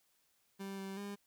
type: tone with pitch steps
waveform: 30% pulse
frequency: 195.5 / 193.8 / 201.8 Hz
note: G3 / G3 / G#3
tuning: -4 / -20 / -49 cents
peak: -39 dBFS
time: 0.59-1.16 s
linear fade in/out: 20 ms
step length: 190 ms
effects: white hiss -75 dBFS RMS until 1.26 s